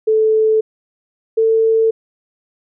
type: tone pair in turn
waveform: sine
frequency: 437.2 / 446.9 Hz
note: A4 / A4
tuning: -11 / +27 cents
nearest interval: unison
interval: 38 cents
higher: second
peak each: -10 dBFS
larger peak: neither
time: 0.07-0.61 / 1.37-1.91 s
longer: neither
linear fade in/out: 10 ms
effects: none